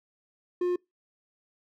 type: tone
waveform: triangle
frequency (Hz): 356.6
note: F4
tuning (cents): +36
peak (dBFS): -22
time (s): 0.61-0.76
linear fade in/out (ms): 5
effects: noise-tail reverb RT60 0.2 s tail -25 dB re dry